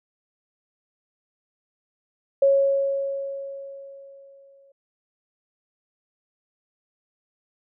sine tone with exponential decay, 551 Hz, C#5, 11 cents flat, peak -13 dBFS, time 2.42-4.72 s, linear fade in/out 5 ms, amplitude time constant 500 ms, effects none

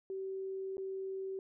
sine tone with dropouts, 383.7 Hz, G4, 37 cents flat, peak -37 dBFS, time 0.1-1.39 s, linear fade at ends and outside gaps 1 ms, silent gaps 0.77-0.78 s, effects none

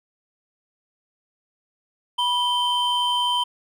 triangle tone pair together, 979 / 3108 Hz, B5 / G7, -15 / -16 cents, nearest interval octave + minor sixth, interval 1999 cents, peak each -20 / -21 dBFS, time 2.18-3.44 s, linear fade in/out 10 ms, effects none

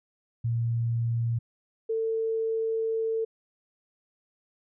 sine tone pair in turn, 116.54 / 447.7 Hz, A#2 / A4, 0 / +30 cents, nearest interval octave + major seventh, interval 2330 cents, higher second, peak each -24 / -25 dBFS, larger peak first, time 0.44-1.39 / 1.89-3.25 s, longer second, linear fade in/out 10 ms, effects none

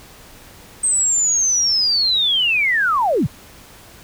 sine linear sweep, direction down, 8372 to 87.31 Hz, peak -14 dBFS, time 0.83-3.27 s, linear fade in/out 10 ms, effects pink hiss -43 dBFS RMS until 4.03 s

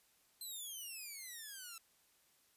5% pulse exponential sweep, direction down, 4151 to 1318.5 Hz, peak -37 dBFS, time 0.41-1.78 s, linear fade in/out 2 ms, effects white hiss -72 dBFS RMS until 2.56 s + resampled to 32000 Hz

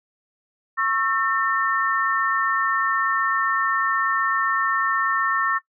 sine tone cluster, 1100 / 1327 / 1808 Hz, C#6 / E6 / A6, -14 / +11 / +47 cents, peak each -24 dBFS, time 0.77-5.59 s, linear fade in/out 20 ms, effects noise-tail reverb RT60 0.1 s tail -17 dB re dry

